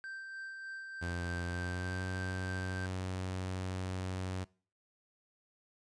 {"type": "tone with tremolo", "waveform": "triangle", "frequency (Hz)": 1565, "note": "G6", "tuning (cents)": -3, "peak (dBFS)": -39, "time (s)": [0.04, 2.86], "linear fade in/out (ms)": 0, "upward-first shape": "sine", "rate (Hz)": 3.3, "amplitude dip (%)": 30}
{"type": "tone with pitch glide", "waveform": "sawtooth", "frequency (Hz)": [87.2, 92.92], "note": ["F2", "F#2"], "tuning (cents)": [-2, 8], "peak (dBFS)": -32, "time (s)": [1.01, 4.45], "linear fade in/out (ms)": 20, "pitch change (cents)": 110, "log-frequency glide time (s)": [1.44, 2.03]}
{"effects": ["noise-tail reverb RT60 0.4 s tail -23 dB re dry", "resampled to 22050 Hz"]}